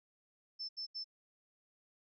sine tone bursts, 5290 Hz, E8, 5 cents sharp, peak -39 dBFS, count 3, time 0.59-1.044 s, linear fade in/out 20 ms, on 100 ms, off 77 ms, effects none

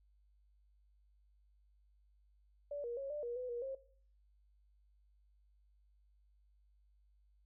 sine tone with pitch steps, 577 / 474.8 / 548 / 593 / 477.5 / 502 / 477.3 / 536 Hz, D5 / A#4 / C#5 / D5 / A#4 / B4 / A#4 / C5, -31 / +32 / -20 / +17 / +42 / +28 / +41 / +42 cents, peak -39 dBFS, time 2.71-3.75 s, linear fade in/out 5 ms, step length 130 ms, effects noise-tail reverb RT60 0.5 s tail -17 dB re dry + added 50 Hz sine -67 dBFS peak until 7.45 s

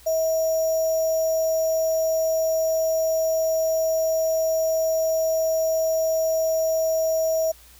sine tone with sample-and-hold, 643 Hz, E5, 43 cents flat, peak -19 dBFS, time 0.06-7.52 s, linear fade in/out 10 ms, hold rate 6300 Hz, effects added 60 Hz sine -52 dBFS peak until 7.79 s + white hiss -51 dBFS RMS until 7.79 s

